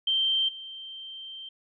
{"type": "tone with level steps", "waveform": "sine", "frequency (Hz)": 3136, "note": "G7", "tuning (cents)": 0, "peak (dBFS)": [-22, -38], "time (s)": [0.07, 1.49], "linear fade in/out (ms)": 5, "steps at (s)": 0.48, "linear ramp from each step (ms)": 10, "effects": []}